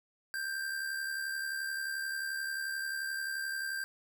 square tone with amplitude modulation, 1578 Hz, G6, 11 cents sharp, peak -33 dBFS, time 0.34-3.84 s, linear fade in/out 0 ms, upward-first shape sine, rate 71.4 Hz, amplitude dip 45%, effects none

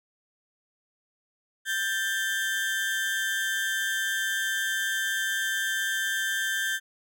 35% pulse tone pair together, 1576 / 1767.7 Hz, G6 / A6, +9 / +8 cents, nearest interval major second, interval 199 cents, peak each -26 / -29 dBFS, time 1.65-6.8 s, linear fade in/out 50 ms, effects none

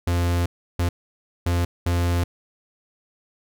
45% pulse tone bursts at uneven times, 86.9 Hz, F2, 8 cents flat, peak -19 dBFS, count 4, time 0.07-0.46 / 0.79-0.89 / 1.46-1.65 / 1.86-2.24 s, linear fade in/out 5 ms, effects none

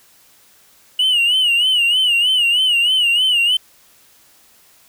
triangle tone with vibrato, 2912 Hz, F#7, 28 cents flat, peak -10 dBFS, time 0.99-3.57 s, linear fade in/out 5 ms, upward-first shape sine, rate 3.2 Hz, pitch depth 100 cents each way, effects tanh soft clip ceiling -6 dBFS + white hiss -51 dBFS RMS until 4.88 s

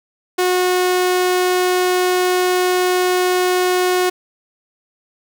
sawtooth tone, 363.9 Hz, F#4, 29 cents flat, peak -10 dBFS, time 0.38-4.1 s, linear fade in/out 10 ms, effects none

